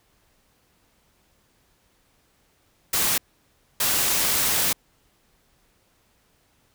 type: noise bursts at uneven times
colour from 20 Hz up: white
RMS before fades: -22 dBFS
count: 2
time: 2.93-3.18 / 3.8-4.73 s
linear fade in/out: 5 ms
effects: pink hiss -64 dBFS RMS until 6.74 s